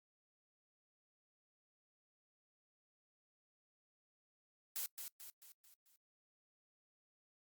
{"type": "noise with echo", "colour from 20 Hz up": "blue", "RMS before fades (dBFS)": -41, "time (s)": [4.76, 4.86], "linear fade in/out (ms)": 0, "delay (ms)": 220, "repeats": 5, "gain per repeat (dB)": -6, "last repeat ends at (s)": 5.96, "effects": ["noise-tail reverb RT60 0.1 s tail -23 dB re dry", "Opus 48 kbps"]}